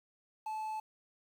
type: tone with quantisation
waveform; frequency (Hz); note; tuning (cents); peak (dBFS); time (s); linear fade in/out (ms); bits
triangle; 869; A5; -22; -34; 0.46-0.8; 5; 10
effects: none